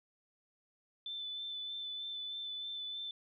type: tone with vibrato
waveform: sine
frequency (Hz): 3520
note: A7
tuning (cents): 0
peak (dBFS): -39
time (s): 1.06-3.11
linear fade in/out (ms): 2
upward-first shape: sine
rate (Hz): 3.2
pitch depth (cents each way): 16
effects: none